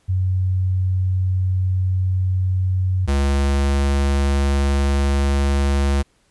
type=tone pair in turn; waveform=sine / square; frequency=93 / 69.67 Hz; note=F#2 / C#2; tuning=+9 / +9 cents; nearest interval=perfect fourth; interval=500 cents; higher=first; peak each=-16 dBFS; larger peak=neither; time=0.08-3.07 / 3.07-6.03 s; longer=first; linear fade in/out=20 ms; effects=pink hiss -61 dBFS RMS until 6.3 s + resampled to 24000 Hz